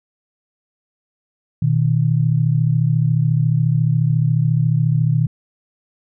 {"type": "tone pair together", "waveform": "sine", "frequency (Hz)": [121.32, 155.5], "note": ["B2", "D#3"], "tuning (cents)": [-30, -1], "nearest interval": "major third", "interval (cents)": 429, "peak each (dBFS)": -16, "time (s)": [1.62, 5.27], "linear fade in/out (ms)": 5, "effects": []}